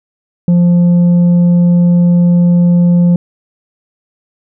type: tone with tanh clipping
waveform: sine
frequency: 174.61 Hz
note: F3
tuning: in tune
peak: -6 dBFS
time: 0.48-3.16 s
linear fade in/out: 2 ms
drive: 4 dB
effects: none